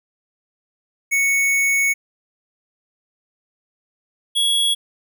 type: tone pair in turn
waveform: square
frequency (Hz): 2217 / 3340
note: C#7 / G#7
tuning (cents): 0 / +9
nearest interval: perfect fifth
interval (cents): 709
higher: second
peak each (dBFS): -16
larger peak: neither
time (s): 1.11-1.94 / 4.35-4.75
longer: first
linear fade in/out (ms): 20
effects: none